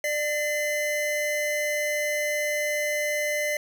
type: tone pair together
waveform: square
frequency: 596.2 / 2050 Hz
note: D5 / C7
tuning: +26 / -36 cents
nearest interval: octave + major sixth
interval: 2138 cents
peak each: -28 dBFS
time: 0.04-3.57 s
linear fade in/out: 2 ms
effects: none